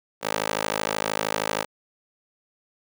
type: tone with high-pass filter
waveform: 15% pulse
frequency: 53 Hz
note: G#1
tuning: 36 cents sharp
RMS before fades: -27 dBFS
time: 0.21-1.66 s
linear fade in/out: 50 ms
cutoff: 530 Hz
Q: 0.88
effects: none